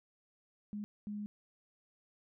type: tone bursts at uneven times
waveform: sine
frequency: 207.7 Hz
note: G#3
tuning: in tune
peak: -38 dBFS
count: 2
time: 0.73-0.84 / 1.07-1.26 s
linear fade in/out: 0 ms
effects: none